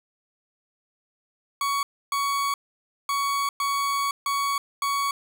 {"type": "tone bursts at uneven times", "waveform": "40% pulse", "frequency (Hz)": 1121, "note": "C#6", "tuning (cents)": 19, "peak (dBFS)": -22, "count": 6, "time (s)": [[1.61, 1.83], [2.12, 2.54], [3.09, 3.49], [3.6, 4.11], [4.26, 4.58], [4.82, 5.11]], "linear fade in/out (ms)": 2, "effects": []}